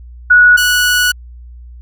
sine / sawtooth tone pair in turn, 1464 / 1470.7 Hz, F#6 / F#6, -19 / -11 cents, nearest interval unison, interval 8 cents, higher second, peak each -3 / -6 dBFS, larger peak first, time 0.3-0.57 / 0.57-1.12 s, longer second, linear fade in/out 10 ms, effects added 60 Hz sine -31 dBFS peak until 1.81 s

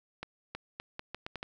accelerating click train, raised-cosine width 0.3 ms, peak -22 dBFS, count 8, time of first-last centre 0.23-1.429 s, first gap 320 ms, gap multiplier 0.78, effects none

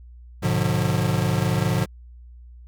square chord, G# diminished seventh, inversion none, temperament just, 103.83 / 124.59 / 149.51 / 179.41 Hz, G#2 / B2 / D3 / F3, 0 / +16 / +31 / +47 cents, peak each -26 dBFS, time 0.42-1.86 s, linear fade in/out 20 ms, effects added 60 Hz sine -41 dBFS peak until 2.67 s

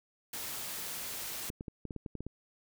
white noise, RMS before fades -40 dBFS, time 0.33-1.5 s, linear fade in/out 5 ms
clicks, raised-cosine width 3 ms, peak -27 dBFS, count 10, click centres 1.501 / 1.609 / 1.682 / 1.853 / 1.908 / 1.963 / 2.062 / 2.153 / 2.206 / 2.266 s
effects none

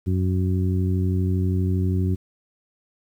harmonic tone, 92.5 Hz, F#2, in tune, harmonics 1 / 2 / 3 / 4, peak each -20 / -26 / -30 / -32 dBFS, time 0.06-2.16 s, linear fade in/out 20 ms, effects 9-bit

